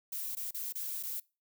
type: noise with dropouts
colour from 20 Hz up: violet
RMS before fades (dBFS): -38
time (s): 0.12-1.2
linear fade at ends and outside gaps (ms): 5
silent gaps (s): 0.352-0.368 / 0.509-0.544 / 0.725-0.753 / 1.029-1.033
effects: noise-tail reverb RT60 0.3 s tail -24 dB re dry